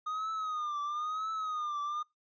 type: tone with vibrato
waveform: triangle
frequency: 1235 Hz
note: D#6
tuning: 13 cents flat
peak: -31 dBFS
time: 0.06-2.03 s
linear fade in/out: 10 ms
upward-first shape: triangle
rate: 1 Hz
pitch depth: 110 cents each way
effects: noise-tail reverb RT60 0.2 s tail -21 dB re dry + resampled to 16000 Hz